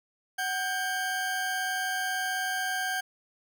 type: tone pair together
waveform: 40% pulse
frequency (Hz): 747.3 / 1593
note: F#5 / G6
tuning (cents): +17 / +27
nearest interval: octave + minor second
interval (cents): 1310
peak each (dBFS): -32 / -29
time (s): 0.38-3.01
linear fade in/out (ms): 10
effects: none